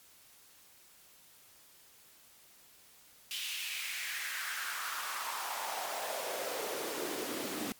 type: noise with high-pass filter sweep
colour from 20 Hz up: pink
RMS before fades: -38 dBFS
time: 3.31-7.72 s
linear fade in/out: 0 ms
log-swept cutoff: 3100 to 250 Hz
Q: 3.1
effects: white hiss -60 dBFS RMS until 7.79 s + MP3 96 kbps